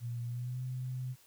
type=tone with pitch glide; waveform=sine; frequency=119.2 to 127.76 Hz; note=A#2 to C3; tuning=+39 to -41 cents; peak=-35 dBFS; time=0-1.16 s; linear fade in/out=50 ms; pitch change=+120 cents; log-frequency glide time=0.25-0.62 s; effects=white hiss -63 dBFS RMS until 1.26 s